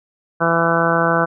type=harmonic tone; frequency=167.1 Hz; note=E3; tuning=24 cents sharp; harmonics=1 / 2 / 3 / 4 / 5 / 6 / 7 / 8 / 9; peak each=-22 / -24 / -21 / -21 / -25 / -24 / -23 / -22 / -21 dBFS; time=0.4-1.26 s; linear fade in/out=20 ms; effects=none